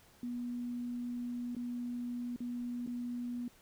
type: tone with dropouts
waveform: sine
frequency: 242.6 Hz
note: B3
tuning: 31 cents flat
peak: -36 dBFS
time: 0.23-3.48 s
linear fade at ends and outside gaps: 2 ms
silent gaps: 1.55-1.565 / 2.362-2.404 / 2.864-2.874 s
effects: pink hiss -63 dBFS RMS until 3.61 s